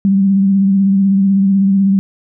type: tone with vibrato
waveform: sine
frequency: 195.3 Hz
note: G3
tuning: 6 cents flat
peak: -8 dBFS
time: 0.05-1.99 s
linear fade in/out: 0 ms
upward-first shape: triangle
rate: 16 Hz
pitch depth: 40 cents each way
effects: none